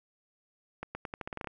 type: accelerating click train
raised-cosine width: 0.5 ms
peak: -22 dBFS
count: 11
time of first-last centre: 0.83-1.473 s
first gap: 120 ms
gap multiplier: 0.85
effects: none